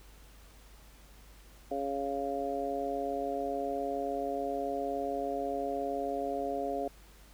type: harmonic tone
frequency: 139 Hz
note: C#3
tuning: 5 cents sharp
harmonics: 2 / 3 / 4 / 5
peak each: -39 / -37 / -37 / -35 dBFS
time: 1.71-6.88 s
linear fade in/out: 5 ms
effects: added 50 Hz sine -54 dBFS peak until 7.33 s + pink hiss -59 dBFS RMS until 7.33 s